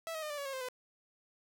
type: tone with pitch steps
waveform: sawtooth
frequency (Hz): 656 / 631.8 / 608.5 / 586.1 / 564.5 / 543.7 / 523.7 / 504.4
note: E5 / D#5 / D#5 / D5 / C#5 / C#5 / C5 / B4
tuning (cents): -9 / +26 / -39 / -4 / +31 / -34 / +1 / +36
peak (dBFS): -34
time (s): 0.07-0.686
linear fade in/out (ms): 0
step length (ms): 77
effects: none